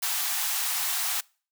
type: high-pass noise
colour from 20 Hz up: white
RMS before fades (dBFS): -28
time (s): 0.02-1.21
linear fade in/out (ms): 10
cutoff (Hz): 680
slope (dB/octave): 96
effects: noise-tail reverb RT60 0.4 s tail -25 dB re dry